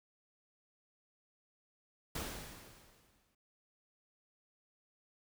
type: noise with exponential decay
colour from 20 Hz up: pink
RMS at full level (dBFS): -39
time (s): 2.15-3.35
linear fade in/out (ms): 5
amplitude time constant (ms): 260
effects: none